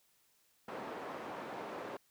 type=band-pass noise; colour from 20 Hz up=white; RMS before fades=-44 dBFS; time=0.68-1.97 s; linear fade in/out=5 ms; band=250 to 870 Hz; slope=12 dB/octave; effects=white hiss -72 dBFS RMS until 2.1 s